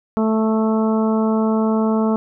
harmonic tone, 219.9 Hz, A3, 1 cent flat, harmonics 1 / 2 / 3 / 4 / 5 / 6, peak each -16 / -22 / -26 / -28 / -30 / -32 dBFS, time 0.17-2.16 s, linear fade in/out 0 ms, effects none

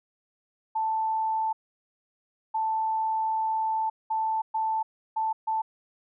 sine tone bursts at uneven times, 882 Hz, A5, 4 cents sharp, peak -24 dBFS, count 6, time 0.75-1.53 / 2.54-3.9 / 4.1-4.42 / 4.54-4.83 / 5.16-5.33 / 5.47-5.62 s, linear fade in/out 10 ms, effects none

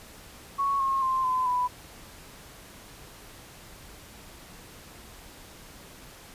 sine tone with pitch steps, 1108.7 / 1078.4 / 1048.9 / 1020.2 / 992.3 Hz, C#6 / C#6 / C6 / C6 / B5, 0 / -48 / +4 / -44 / +8 cents, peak -23 dBFS, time 0.58-1.68 s, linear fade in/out 20 ms, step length 220 ms, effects pink hiss -48 dBFS RMS until 6.34 s + resampled to 32000 Hz

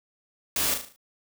white noise with echo, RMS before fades -26 dBFS, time 0.56-0.74 s, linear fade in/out 2 ms, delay 37 ms, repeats 6, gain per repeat -6 dB, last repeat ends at 0.962 s, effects none

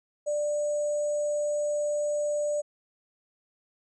sine tone with sample-and-hold, 591 Hz, D5, 11 cents sharp, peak -25 dBFS, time 0.26-2.62 s, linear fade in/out 20 ms, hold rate 7350 Hz, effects resampled to 24000 Hz

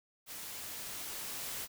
white noise with level ramp, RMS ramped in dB -45 to -40 dBFS, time 0.26-1.68 s, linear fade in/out 50 ms, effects none

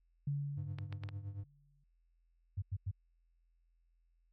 sine tone with exponential decay, 142.5 Hz, C#3, 48 cents sharp, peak -32 dBFS, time 0.27-1.84 s, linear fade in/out 5 ms, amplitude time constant 340 ms
triangle tone with tremolo, 100 Hz, G2, 35 cents sharp, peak -36 dBFS, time 0.57-1.44 s, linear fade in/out 5 ms, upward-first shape triangle, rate 8.8 Hz, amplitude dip 80%
clicks, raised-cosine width 0.3 ms, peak -32 dBFS, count 4, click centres 0.786 / 0.926 / 1.036 / 1.089 s
sine tone bursts, 96.7 Hz, G2, 23 cents flat, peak -34 dBFS, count 3, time 2.57-2.914 s, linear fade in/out 10 ms, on 52 ms, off 94 ms
effects added 42 Hz sine -70 dBFS peak until 4.32 s

